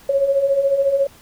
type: beating tone pair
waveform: sine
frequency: 540 / 554 Hz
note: C#5 / C#5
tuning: -45 / -1 cents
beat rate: 14 Hz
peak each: -22 / -15 dBFS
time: 0.09-1.07 s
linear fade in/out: 5 ms
effects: pink hiss -47 dBFS RMS until 1.21 s